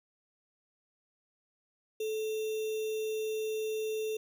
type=tone with sample-and-hold; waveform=sine; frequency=435.6 Hz; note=A4; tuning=17 cents flat; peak=-31 dBFS; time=2-4.17 s; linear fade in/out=5 ms; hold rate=3150 Hz; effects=none